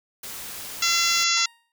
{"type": "noise", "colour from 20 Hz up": "white", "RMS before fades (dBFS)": -36, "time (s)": [0.23, 1.24], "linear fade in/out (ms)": 5}
{"type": "harmonic tone", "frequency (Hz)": 681, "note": "F5", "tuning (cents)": -44, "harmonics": [2, 3, 4, 5, 6, 7, 8, 9, 10], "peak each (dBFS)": [-28, -28, -28, -28, -28, -28, -28, -28, -28], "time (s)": [0.82, 1.46], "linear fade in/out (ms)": 5}
{"type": "tone with exponential decay", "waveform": "15% pulse", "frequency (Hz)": 932.3, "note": "A#5", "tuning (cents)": 0, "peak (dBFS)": -29, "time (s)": [1.37, 1.72], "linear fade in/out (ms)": 1, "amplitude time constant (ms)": 74}
{"effects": []}